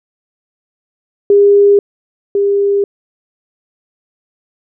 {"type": "tone pair in turn", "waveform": "sine", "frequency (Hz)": [404.4, 401.4], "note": ["G#4", "G4"], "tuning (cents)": [-46, 41], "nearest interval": "unison", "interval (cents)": 13, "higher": "first", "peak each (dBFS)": [-4, -9], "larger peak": "first", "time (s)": [[1.3, 1.79], [2.35, 2.84]], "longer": "neither", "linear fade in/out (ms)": 2, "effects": []}